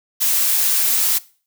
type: noise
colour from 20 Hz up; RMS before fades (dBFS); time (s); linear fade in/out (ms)
blue; -17; 0.2-1.19; 20
effects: noise-tail reverb RT60 0.4 s tail -20 dB re dry